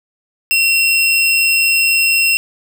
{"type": "tone pair together", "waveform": "square", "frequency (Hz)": [2726, 5146], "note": ["F7", "E8"], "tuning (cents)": [-43, -43], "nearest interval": "major seventh", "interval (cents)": 1100, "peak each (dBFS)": [-12, -19], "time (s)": [0.51, 2.37], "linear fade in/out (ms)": 0, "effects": []}